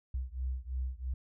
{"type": "beating tone pair", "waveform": "sine", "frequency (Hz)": [62.7, 65.7], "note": ["B1", "C2"], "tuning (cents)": [27, 8], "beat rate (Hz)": 3, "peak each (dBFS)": [-36, -37], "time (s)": [0.14, 1.14], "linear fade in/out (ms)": 5, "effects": []}